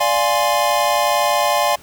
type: chord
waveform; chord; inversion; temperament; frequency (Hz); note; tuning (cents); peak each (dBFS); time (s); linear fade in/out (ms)
square; D half-diminished seventh; none; equal; 587.3 / 698.5 / 830.6 / 1046.5; D5 / F5 / Ab5 / C6; 0 / 0 / 0 / 0; -21; 0-1.76; 10
effects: pink hiss -45 dBFS RMS until 1.82 s

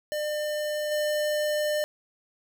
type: tone with level steps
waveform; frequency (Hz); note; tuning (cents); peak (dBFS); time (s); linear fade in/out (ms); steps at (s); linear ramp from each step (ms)
square; 601; D5; +40; -28 / -25; 0.12-1.84; 0; 0.91; 10
effects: none

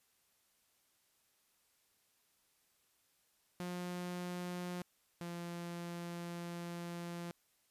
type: tone pair in turn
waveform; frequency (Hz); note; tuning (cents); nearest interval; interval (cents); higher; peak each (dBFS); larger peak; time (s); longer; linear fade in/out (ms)
sawtooth; 178 / 172.23; F3 / F3; +33 / -24; minor second; 57; first; -36 / -38; first; 3.6-4.82 / 5.21-7.31; second; 0
effects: white hiss -75 dBFS RMS until 7.7 s + resampled to 32000 Hz

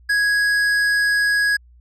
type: tone with tanh clipping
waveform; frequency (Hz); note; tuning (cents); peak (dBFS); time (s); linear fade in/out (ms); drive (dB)
triangle; 1661.2; G#6; 0; -17; 0.09-1.57; 10; 15
effects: added 60 Hz sine -46 dBFS peak until 1.8 s

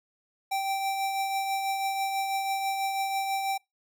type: tone with tremolo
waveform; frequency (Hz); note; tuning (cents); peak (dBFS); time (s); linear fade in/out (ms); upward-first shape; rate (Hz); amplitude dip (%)
square; 780; G5; -9; -26; 0.51-3.58; 10; triangle; 6.1; 40
effects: noise-tail reverb RT60 0.2 s tail -25 dB re dry

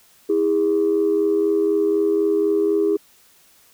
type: tone pair together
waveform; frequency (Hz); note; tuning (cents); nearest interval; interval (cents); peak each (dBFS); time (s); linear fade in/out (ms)
sine; 323.2 / 407.2; E4 / G#4; -34 / -34; major third; 400; -20 / -16; 0.29-2.97; 10
effects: tanh soft clip ceiling -10 dBFS + white hiss -54 dBFS RMS until 3.73 s

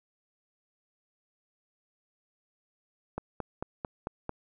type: click train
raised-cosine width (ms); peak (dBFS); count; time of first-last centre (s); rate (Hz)
1; -19; 6; 3.18-4.294; 4.49
effects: none

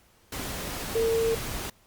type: tone in noise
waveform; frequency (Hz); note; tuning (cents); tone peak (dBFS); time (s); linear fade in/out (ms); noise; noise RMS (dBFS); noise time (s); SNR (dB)
sine; 454.4; A#4; -44; -22; 0.95-1.35; 5; pink; -34; 0.32-1.7; +9
effects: pink hiss -61 dBFS RMS until 1.86 s + Opus 48 kbps

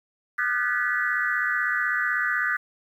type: tone cluster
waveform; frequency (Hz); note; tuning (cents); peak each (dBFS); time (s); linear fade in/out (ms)
sine; 1209 / 1431 / 1507 / 1727 / 1950; D6 / F6 / F#6 / A6 / B6; +50 / +42 / +31 / -33 / -23; -31 / -32 / -26 / -28 / -29; 0.38-2.57; 10
effects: 9-bit

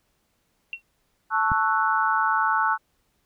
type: tone with exponential decay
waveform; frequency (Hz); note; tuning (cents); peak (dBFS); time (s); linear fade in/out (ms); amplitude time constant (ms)
sine; 2729; F7; -41; -25; 0.73-0.82; 1; 18
type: chord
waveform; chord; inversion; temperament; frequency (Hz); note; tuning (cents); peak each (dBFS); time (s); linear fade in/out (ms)
sine; F# minor seventh; first; equal; 880 / 1108.7 / 1318.5 / 1480; A5 / C#6 / E6 / F#6; 0 / 0 / 0 / 0; -24 / -26 / -25 / -25; 1.3-2.78; 50
type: click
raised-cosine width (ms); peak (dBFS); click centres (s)
5; -16; 1.518
effects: pink hiss -70 dBFS RMS until 3.25 s

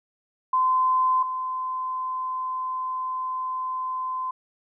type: tone pair in turn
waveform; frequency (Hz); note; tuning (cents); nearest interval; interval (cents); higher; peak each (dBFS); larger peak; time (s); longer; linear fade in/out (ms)
sine; 1029 / 1029; C6 / C6; -29 / -29; unison; 0; neither; -18 / -26; first; 0.53-1.23 / 1.23-4.31; second; 5
effects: none

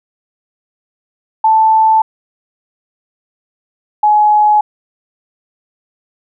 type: tone pair in turn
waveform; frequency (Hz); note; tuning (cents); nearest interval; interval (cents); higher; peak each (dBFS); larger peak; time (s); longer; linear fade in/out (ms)
sine; 880 / 843.2; A5 / G#5; 0 / +26; minor second; 74; first; -6; neither; 1.44-2.02 / 4.03-4.61; neither; 5
effects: none

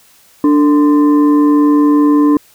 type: tone with frequency modulation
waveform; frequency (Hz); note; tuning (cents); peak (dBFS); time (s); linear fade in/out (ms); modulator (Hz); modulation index
sine; 293.7; D4; 0; -6; 0.44-2.37; 2; 742; 0.45
effects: white hiss -47 dBFS RMS until 2.54 s

